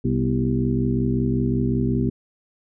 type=harmonic tone with a mistuned harmonic; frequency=65.41 Hz; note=C2; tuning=in tune; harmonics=1 / 2 / 3 / 4 / 5 / 6; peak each=-28 / -23 / -28 / -23 / -29 / -29 dBFS; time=0.04-2.1 s; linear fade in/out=10 ms; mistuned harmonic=4; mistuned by=-100 cents; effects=none